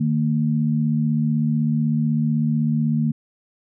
sine tone pair together, 152.5 / 228.5 Hz, D#3 / A#3, -34 / -34 cents, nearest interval perfect fifth, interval 700 cents, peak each -20 dBFS, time 0-3.12 s, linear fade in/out 10 ms, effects none

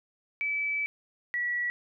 sine tone pair in turn, 2303 / 1937.5 Hz, D7 / B6, -34 / -34 cents, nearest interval minor third, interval 300 cents, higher first, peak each -27 dBFS, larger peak neither, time 0.41-0.86 / 1.34-1.7 s, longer first, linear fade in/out 0 ms, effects none

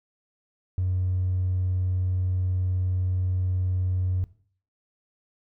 sine tone with hard clipping, 91.9 Hz, F#2, 11 cents flat, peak -23 dBFS, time 0.78-4.24 s, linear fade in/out 0 ms, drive 1 dB, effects noise-tail reverb RT60 0.5 s tail -17 dB re dry

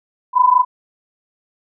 sine tone pair together, 987.6 / 1013 Hz, B5 / B5, 0 / +44 cents, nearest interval unison, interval 44 cents, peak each -12 dBFS, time 0.33-0.65 s, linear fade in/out 50 ms, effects none

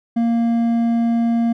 triangle tone with hard clipping, 232.4 Hz, A#3, 5 cents flat, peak -16 dBFS, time 0.16-1.53 s, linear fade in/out 10 ms, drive 9 dB, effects none

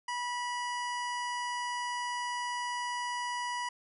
harmonic tone, 975 Hz, B5, 23 cents flat, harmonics 1 / 2 / 3 / 5 / 6 / 7 / 8 / 9 / 10, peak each -34 / -39 / -44 / -47 / -51 / -53 / -57 / -55 / -55 dBFS, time 0.08-3.69 s, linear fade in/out 5 ms, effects none

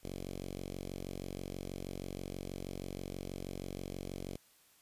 5% pulse tone with notch filter, 46.25 Hz, F#1, in tune, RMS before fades -43 dBFS, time 0.03-4.37 s, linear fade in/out 10 ms, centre 1400 Hz, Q 0.72, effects white hiss -66 dBFS RMS until 4.81 s + resampled to 32000 Hz

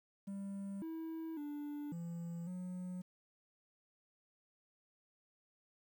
triangle tone with pitch steps, 197.4 / 324 / 292.6 / 169.7 / 181.6 Hz, G3 / E4 / D4 / F3 / F#3, +12 / -30 / -6 / -49 / -32 cents, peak -39 dBFS, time 0.27-3.02 s, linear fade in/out 10 ms, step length 550 ms, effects 11-bit

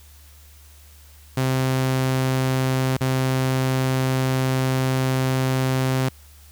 sawtooth tone with dropouts, 130.81 Hz, C3, in tune, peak -15 dBFS, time 1.37-6.09 s, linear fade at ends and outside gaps 5 ms, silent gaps 2.969-3.008 s, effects added 73 Hz sine -46 dBFS peak until 6.51 s + white hiss -52 dBFS RMS until 6.51 s

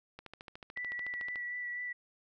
click train, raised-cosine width 0.3 ms, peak -30 dBFS, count 17, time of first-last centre 0.19-1.358 s, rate 13.7 Hz
sine tone with vibrato, 1960 Hz, B6, 14 cents flat, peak -36 dBFS, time 0.76-1.93 s, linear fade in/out 10 ms, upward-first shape triangle, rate 4 Hz, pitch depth 19 cents each way
effects none

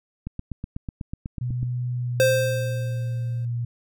click train, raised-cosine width 5 ms, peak -18 dBFS, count 12, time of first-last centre 0.27-1.63 s, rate 8.09 Hz
sine tone with pitch glide, 123.47 to 119.06 Hz, B2 to A#2, 0 to +37 cents, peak -24 dBFS, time 1.41-3.65 s, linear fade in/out 5 ms, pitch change -63 cents, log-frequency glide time 1.94-2.6 s
square tone with exponential decay, 523.3 Hz, C5, in tune, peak -15 dBFS, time 2.2-3.45 s, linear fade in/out 0 ms, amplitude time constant 270 ms
effects none

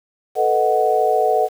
sine chord, B dominant seventh, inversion third, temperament equal, 440 / 493.9 / 622.3 / 740 Hz, A4 / B4 / D#5 / F#5, 0 / 0 / 0 / 0 cents, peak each -19 / -22 / -21 / -17 dBFS, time 0.35-1.49 s, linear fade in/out 50 ms, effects 7-bit

